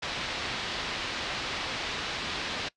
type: low-pass noise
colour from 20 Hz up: white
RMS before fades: -34 dBFS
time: 0.02-2.69 s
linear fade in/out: 10 ms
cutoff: 4300 Hz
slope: 24 dB/octave
effects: noise-tail reverb RT60 0.1 s tail -21 dB re dry + resampled to 22050 Hz